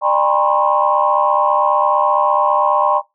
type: tone cluster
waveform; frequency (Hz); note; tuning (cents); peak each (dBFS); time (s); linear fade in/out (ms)
sine; 598 / 802 / 942 / 1017 / 1086; D5 / G5 / A#5 / C6 / C#6; +31 / +39 / +18 / -50 / -36; -18; 0.01-3.02; 50
effects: noise-tail reverb RT60 0.2 s tail -20 dB re dry + tanh soft clip ceiling 0 dBFS